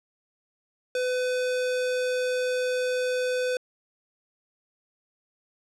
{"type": "tone", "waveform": "square", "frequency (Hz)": 503, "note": "B4", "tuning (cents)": 32, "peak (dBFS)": -25, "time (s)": [0.95, 3.57], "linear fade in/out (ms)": 2, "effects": ["low-pass 8000 Hz 12 dB/octave"]}